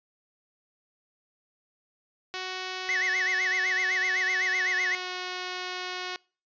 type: tone with pitch glide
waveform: 5% pulse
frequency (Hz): 371.3 to 364.9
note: F#4 to F#4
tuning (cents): +6 to -24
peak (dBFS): -21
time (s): 2.34-6.16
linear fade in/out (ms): 0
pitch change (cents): -30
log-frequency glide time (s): 4.44-5.09
type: tone with vibrato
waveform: triangle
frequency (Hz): 1922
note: B6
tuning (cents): -48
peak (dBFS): -23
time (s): 2.89-4.95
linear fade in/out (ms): 0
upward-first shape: sine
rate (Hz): 7.9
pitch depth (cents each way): 190
effects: noise-tail reverb RT60 0.4 s tail -26 dB re dry + resampled to 16000 Hz